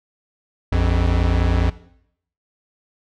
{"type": "tone pair together", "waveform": "square", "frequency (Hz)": [57.24, 87.3], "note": ["A#1", "F2"], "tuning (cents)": [-31, 0], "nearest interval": "perfect fifth", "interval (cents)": 731, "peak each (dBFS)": -19, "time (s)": [0.72, 1.7], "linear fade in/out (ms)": 5, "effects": ["noise-tail reverb RT60 0.7 s tail -17 dB re dry", "low-pass 4000 Hz 12 dB/octave"]}